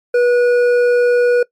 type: tone with hard clipping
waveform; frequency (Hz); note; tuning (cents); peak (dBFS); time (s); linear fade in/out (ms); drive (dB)
sine; 486.3; B4; -27; -11; 0.14-1.43; 5; 7
effects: noise-tail reverb RT60 0.1 s tail -21 dB re dry + MP3 96 kbps